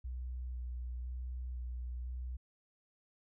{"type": "tone with vibrato", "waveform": "sine", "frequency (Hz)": 61.74, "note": "B1", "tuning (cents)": 0, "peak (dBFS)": -38, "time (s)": [0.04, 2.37], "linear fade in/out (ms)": 10, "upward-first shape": "square", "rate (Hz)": 0.99, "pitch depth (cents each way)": 16, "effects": []}